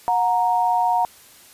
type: tone pair together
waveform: sine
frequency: 727.5 / 932.3 Hz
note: F#5 / A#5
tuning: -29 / 0 cents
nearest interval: major third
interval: 429 cents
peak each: -19 dBFS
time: 0.08-1.05 s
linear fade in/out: 0 ms
effects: white hiss -48 dBFS RMS until 1.53 s + resampled to 32000 Hz